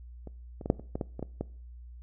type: clicks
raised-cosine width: 2 ms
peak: -29 / -27 / -20 / -8 / -29 / -19 / -17 / -24 / -20 / -18 dBFS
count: 10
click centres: 0.273 / 0.612 / 0.659 / 0.701 / 0.796 / 0.955 / 1.012 / 1.194 / 1.227 / 1.41 s
effects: noise-tail reverb RT60 0.5 s tail -22 dB re dry + added 60 Hz sine -44 dBFS peak until 2.02 s